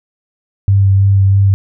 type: tone with vibrato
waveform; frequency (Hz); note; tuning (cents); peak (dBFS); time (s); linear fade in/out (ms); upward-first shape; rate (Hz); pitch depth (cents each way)
sine; 98; G2; 0; -6; 0.68-1.54; 0; sine; 3.1; 16
effects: none